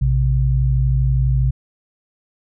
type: tone pair together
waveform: sine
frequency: 58.45 / 130.81 Hz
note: A#1 / C3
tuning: +5 / 0 cents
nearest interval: octave + major second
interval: 1395 cents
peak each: -16 dBFS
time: 0.01-1.51 s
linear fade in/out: 10 ms
effects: none